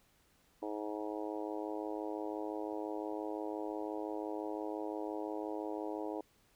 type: harmonic tone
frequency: 105.8 Hz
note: G#2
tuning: 33 cents sharp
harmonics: 3 / 4 / 5 / 6 / 7 / 8 / 9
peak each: -41 / -43 / -45 / -47 / -48 / -49 / -50 dBFS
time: 0.62-6.21 s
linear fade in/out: 5 ms
effects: pink hiss -70 dBFS RMS until 6.55 s